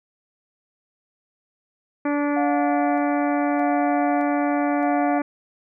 harmonic tone, 290 Hz, D4, 22 cents flat, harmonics 1 / 2 / 3 / 4 / 5 / 6 / 7 / 8, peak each -21 / -27 / -31 / -33 / -35 / -37 / -38 / -39 dBFS, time 2.05-5.22 s, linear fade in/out 5 ms
sine tone with tremolo, 717 Hz, F5, 45 cents sharp, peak -22 dBFS, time 2.36-5.19 s, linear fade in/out 10 ms, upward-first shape square, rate 0.81 Hz, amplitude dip 35%
effects none

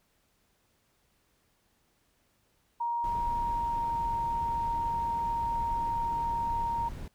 sine tone with pitch glide, 941 to 930.7 Hz, A#5 to A#5, +16 to -3 cents, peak -28 dBFS, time 2.8-6.89 s, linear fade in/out 10 ms, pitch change -19 cents, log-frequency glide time 3.31-3.97 s
brown noise, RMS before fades -39 dBFS, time 3.04-7.08 s, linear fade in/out 2 ms
effects pink hiss -71 dBFS RMS until 7.14 s

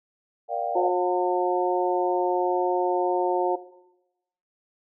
sine chord, G minor seventh, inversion first, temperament just, 470.4 / 588 / 705.6 / 784 Hz, Bb4 / D5 / F5 / G5, +16 / +2 / +18 / 0 cents, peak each -34 / -31 / -28 / -31 dBFS, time 0.48-0.92 s, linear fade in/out 50 ms
harmonic tone, 179.9 Hz, F#3, 48 cents flat, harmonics 2 / 3 / 4 / 5, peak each -24 / -26 / -27 / -28 dBFS, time 0.75-3.56 s, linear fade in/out 10 ms
effects noise-tail reverb RT60 0.9 s tail -17 dB re dry

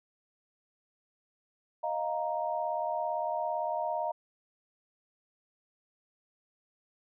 sine chord, Eb suspended second, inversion none, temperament just, 622.3 / 700 / 933.4 Hz, Eb5 / F5 / Bb5, 0 / +4 / +2 cents, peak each -34 dBFS, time 1.83-4.12 s, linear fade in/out 10 ms, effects none

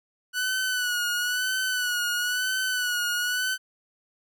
sawtooth tone with vibrato, 1480 Hz, F#6, in tune, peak -21 dBFS, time 0.33-3.58 s, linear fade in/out 50 ms, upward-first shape sine, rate 1 Hz, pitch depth 51 cents each way, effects none

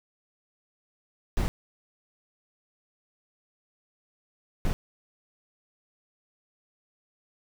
brown noise bursts at uneven times, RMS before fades -25 dBFS, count 2, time 1.37-1.48 / 4.65-4.73 s, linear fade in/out 0 ms, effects none

